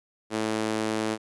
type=tone with high-pass filter; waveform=sawtooth; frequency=109.2 Hz; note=A2; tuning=13 cents flat; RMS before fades=-28 dBFS; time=0.3-1.18 s; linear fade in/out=50 ms; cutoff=300 Hz; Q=1.4; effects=resampled to 24000 Hz